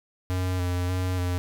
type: tone with vibrato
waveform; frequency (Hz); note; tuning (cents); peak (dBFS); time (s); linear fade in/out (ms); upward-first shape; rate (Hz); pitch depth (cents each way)
square; 90.5; F#2; -38; -25; 0.3-1.38; 0; square; 1.7; 23
effects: none